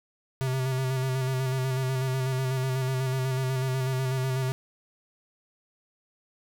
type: tone with vibrato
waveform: square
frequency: 130.81 Hz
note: C3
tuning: in tune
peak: -26 dBFS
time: 0.41-4.52 s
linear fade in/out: 0 ms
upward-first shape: square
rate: 8.1 Hz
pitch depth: 27 cents each way
effects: none